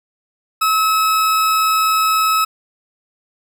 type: tone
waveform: 40% pulse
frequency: 1291 Hz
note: E6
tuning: 37 cents flat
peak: -12 dBFS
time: 0.61-2.45 s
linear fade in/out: 10 ms
effects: none